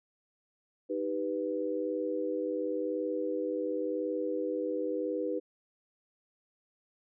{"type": "chord", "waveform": "sine", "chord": "Eb augmented", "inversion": "none", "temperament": "equal", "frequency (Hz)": [311.1, 392, 493.9], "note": ["Eb4", "G4", "B4"], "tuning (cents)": [0, 0, 0], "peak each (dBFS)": [-35, -36, -33], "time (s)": [0.89, 5.4], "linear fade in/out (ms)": 20, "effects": []}